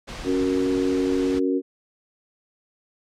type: noise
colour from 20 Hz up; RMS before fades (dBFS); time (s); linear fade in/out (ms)
pink; -35; 0.07-1.4; 20
type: chord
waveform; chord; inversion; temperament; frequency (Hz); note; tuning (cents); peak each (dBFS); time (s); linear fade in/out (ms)
sine; F# major; second; equal; 277.2 / 370 / 466.2; C#4 / F#4 / A#4; 0 / 0 / 0; -22 / -24 / -27; 0.24-1.62; 50
effects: low-pass 6000 Hz 12 dB/octave